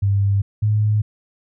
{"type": "tone pair in turn", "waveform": "sine", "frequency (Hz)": [99.6, 106.26], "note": ["G2", "G#2"], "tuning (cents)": [28, 40], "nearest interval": "minor second", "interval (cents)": 112, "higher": "second", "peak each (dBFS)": -14, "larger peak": "neither", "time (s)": [[0.02, 0.42], [0.62, 1.02]], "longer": "neither", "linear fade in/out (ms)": 10, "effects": []}